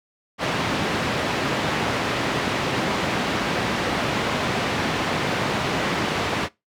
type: band-pass noise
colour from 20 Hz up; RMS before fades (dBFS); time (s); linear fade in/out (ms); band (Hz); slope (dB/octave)
pink; -24; 0.38-6.49; 50; 140 to 3400; 12
effects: noise-tail reverb RT60 0.2 s tail -21 dB re dry